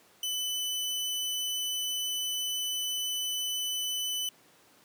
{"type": "tone", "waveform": "sawtooth", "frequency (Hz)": 3002, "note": "F#7", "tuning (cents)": 24, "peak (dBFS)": -27, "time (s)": [0.23, 4.29], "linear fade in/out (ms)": 2, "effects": ["pink hiss -60 dBFS RMS until 4.84 s", "high-pass 200 Hz 12 dB/octave"]}